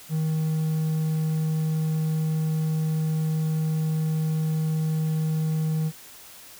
triangle tone, 157.5 Hz, D#3, 21 cents sharp, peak -20 dBFS, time 0.09-5.92 s, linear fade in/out 50 ms, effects white hiss -46 dBFS RMS until 6.59 s

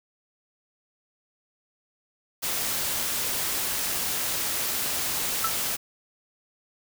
white noise, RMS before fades -28 dBFS, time 2.42-5.77 s, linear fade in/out 20 ms
sine tone with exponential decay, 1318.5 Hz, E6, in tune, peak -20 dBFS, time 5.44-5.56 s, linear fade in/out 5 ms, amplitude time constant 24 ms
effects none

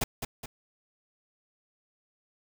pink noise with echo, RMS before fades -28 dBFS, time 0.01-0.04 s, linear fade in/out 5 ms, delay 210 ms, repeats 2, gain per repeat -6 dB, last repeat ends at 0.46 s, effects none

